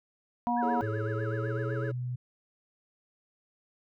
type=harmonic tone; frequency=240 Hz; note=B3; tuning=49 cents flat; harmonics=1 / 3 / 4; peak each=-30 / -30 / -30 dBFS; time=0.47-0.81 s; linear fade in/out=0 ms
type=tone with vibrato; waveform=sine; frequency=1480 Hz; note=F#6; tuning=in tune; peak=-40 dBFS; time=0.56-1.91 s; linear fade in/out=20 ms; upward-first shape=sine; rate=7.9 Hz; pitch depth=260 cents each way
type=chord; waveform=triangle; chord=A major seventh; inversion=second; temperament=equal with one note detuned; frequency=329.6 / 415.3 / 433.4 / 554.4 Hz; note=E4 / G#4 / A4 / C#5; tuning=0 / 0 / -26 / 0 cents; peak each=-37 dBFS; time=0.62-1.92 s; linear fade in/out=10 ms
type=tone with pitch glide; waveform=sine; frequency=110 to 124.19 Hz; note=A2 to B2; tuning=0 to +10 cents; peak=-31 dBFS; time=0.82-2.16 s; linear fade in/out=10 ms; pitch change=+210 cents; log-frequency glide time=0.97-1.84 s
effects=none